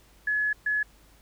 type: tone bursts at uneven times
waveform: sine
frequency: 1700 Hz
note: G#6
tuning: 40 cents sharp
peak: -23 dBFS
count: 2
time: 0.27-0.53 / 0.66-0.83 s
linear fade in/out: 5 ms
effects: added 50 Hz sine -57 dBFS peak until 1.21 s + pink hiss -59 dBFS RMS until 1.21 s